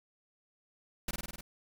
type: noise with echo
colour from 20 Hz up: pink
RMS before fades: -34 dBFS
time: 1.08-1.11 s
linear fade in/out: 5 ms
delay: 50 ms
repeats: 6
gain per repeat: -2 dB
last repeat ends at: 1.41 s
effects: none